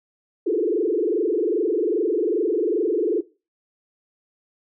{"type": "tone with frequency modulation", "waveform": "sine", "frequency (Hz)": 392, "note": "G4", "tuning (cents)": 0, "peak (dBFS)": -18, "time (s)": [0.46, 3.21], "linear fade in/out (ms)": 10, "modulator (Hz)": 22.5, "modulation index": 3.1, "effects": ["noise-tail reverb RT60 0.3 s tail -18 dB re dry"]}